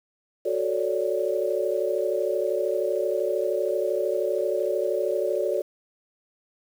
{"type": "chord", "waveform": "sine", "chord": "D major seventh", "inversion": "first", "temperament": "equal", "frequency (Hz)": [370, 440, 554.4, 587.3], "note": ["F#4", "A4", "C#5", "D5"], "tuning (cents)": [0, 0, 0, 0], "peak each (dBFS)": -28, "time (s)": [0.45, 5.62], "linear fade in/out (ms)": 10, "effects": ["8-bit"]}